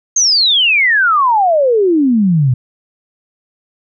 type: exponential sweep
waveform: sine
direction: down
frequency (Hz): 6500 to 120.1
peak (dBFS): -8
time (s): 0.16-2.54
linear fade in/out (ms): 5
effects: none